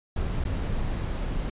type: noise with dropouts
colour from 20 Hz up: brown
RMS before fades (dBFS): -28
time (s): 0.16-1.5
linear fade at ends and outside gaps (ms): 5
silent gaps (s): 0.44-0.45
effects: resampled to 8000 Hz